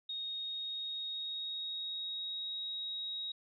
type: tone with pitch glide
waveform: sine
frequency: 3729 to 3794 Hz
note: A#7 to A#7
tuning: 0 to +30 cents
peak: -37 dBFS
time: 0.09-3.32 s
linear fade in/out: 5 ms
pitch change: +30 cents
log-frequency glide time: 0.35-2.62 s
effects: none